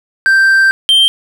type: tone pair in turn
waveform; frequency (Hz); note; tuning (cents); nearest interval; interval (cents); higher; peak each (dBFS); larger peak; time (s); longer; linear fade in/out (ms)
triangle; 1568 / 3152; G6 / G7; 0 / +9; octave; 1209; second; -4; neither; 0.26-0.71 / 0.89-1.08; first; 0
effects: none